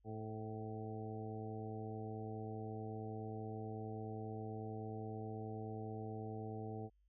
harmonic tone with a mistuned harmonic, 109.4 Hz, A2, 9 cents flat, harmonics 1 / 2 / 3 / 4 / 5 / 6 / 7, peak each -46 / -50 / -52 / -49 / -60 / -57 / -52 dBFS, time 0.04-6.9 s, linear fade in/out 50 ms, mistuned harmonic 5, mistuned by -42 cents, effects added 50 Hz sine -70 dBFS peak until 7.08 s

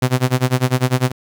sawtooth tone with tremolo, 127.4 Hz, C3, 46 cents flat, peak -7 dBFS, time 0.02-1.12 s, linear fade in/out 5 ms, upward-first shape sine, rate 10 Hz, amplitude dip 95%, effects 8-bit

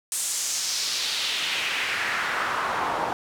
pink noise with band-pass filter sweep, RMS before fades -27 dBFS, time 0.12-3.13 s, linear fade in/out 0 ms, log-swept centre 8800 to 800 Hz, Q 2, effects none

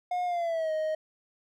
triangle tone with pitch glide, 718 to 625.1 Hz, F5 to D#5, +48 to +8 cents, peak -25 dBFS, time 0.11-0.95 s, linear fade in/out 5 ms, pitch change -240 cents, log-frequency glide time 0.25-0.72 s, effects none

